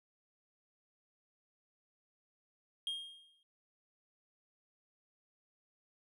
triangle tone with exponential decay, 3231 Hz, G#7, 48 cents flat, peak -32 dBFS, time 2.87-3.43 s, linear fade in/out 1 ms, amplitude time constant 120 ms, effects none

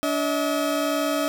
30% pulse tone pair together, 288.5 / 638.7 Hz, D4 / D#5, -31 / +45 cents, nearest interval octave + major second, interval 1376 cents, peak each -22 / -22 dBFS, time 0.03-1.28 s, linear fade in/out 0 ms, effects none

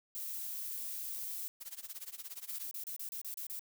violet noise, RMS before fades -41 dBFS, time 0.15-1.48 s, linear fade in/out 0 ms
blue noise with tremolo, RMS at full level -43 dBFS, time 1.6-2.67 s, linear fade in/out 20 ms, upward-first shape sine, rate 17 Hz, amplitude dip 90%
violet noise bursts, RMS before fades -42 dBFS, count 9, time 2.49-3.594 s, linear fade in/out 2 ms, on 96 ms, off 30 ms
effects none

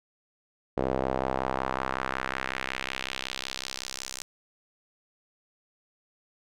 sawtooth tone with band-pass filter sweep, 65.41 Hz, C2, in tune, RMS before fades -32 dBFS, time 0.77-4.22 s, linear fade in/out 0 ms, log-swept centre 500 to 6900 Hz, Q 1.5, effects none

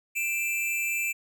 square tone pair together, 2363 / 2639 Hz, D7 / E7, +10 / +1 cents, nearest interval major second, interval 191 cents, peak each -29 / -31 dBFS, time 0.15-1.13 s, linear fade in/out 20 ms, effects none

